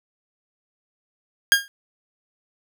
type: tone with exponential decay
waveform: sawtooth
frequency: 1620 Hz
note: G#6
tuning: 43 cents flat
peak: -5 dBFS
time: 1.52-1.68 s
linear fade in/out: 0 ms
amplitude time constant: 34 ms
effects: none